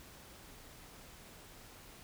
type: silence
effects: pink hiss -55 dBFS RMS until 2.03 s